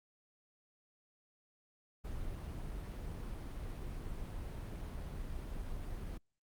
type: noise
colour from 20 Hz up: brown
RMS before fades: -42 dBFS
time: 2.04-6.18 s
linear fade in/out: 10 ms
effects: Opus 32 kbps